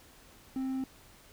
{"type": "tone", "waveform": "triangle", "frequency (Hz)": 263.4, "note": "C4", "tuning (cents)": 12, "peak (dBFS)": -29, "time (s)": [0.56, 0.84], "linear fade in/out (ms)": 2, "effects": ["pink hiss -57 dBFS RMS until 1.32 s"]}